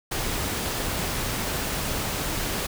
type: noise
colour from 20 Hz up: pink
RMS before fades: -28 dBFS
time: 0.11-2.67 s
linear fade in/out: 10 ms
effects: none